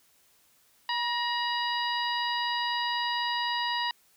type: harmonic tone with a mistuned harmonic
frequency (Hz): 964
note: B5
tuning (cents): -42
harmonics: 1 / 2 / 3 / 4 / 5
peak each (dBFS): -30 / -33 / -35 / -36 / -37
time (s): 0.89-3.91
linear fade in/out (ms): 2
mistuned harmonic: 2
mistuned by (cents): -50
effects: white hiss -64 dBFS RMS until 4.16 s